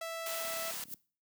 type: tone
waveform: sawtooth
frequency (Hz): 659.3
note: E5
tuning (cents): 0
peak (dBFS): -33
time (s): 0.01-0.71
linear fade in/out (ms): 5
type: noise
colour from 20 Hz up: white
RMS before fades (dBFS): -40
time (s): 0.26-0.84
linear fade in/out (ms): 2
type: click train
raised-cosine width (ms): 5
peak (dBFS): -32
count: 18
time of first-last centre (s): 0.45-0.943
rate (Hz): 34.5
type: noise with exponential growth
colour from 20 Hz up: violet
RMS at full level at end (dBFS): -38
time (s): 0.79-0.94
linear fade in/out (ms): 1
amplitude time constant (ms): 32
effects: noise-tail reverb RT60 0.4 s tail -21 dB re dry + high-pass 400 Hz 12 dB/octave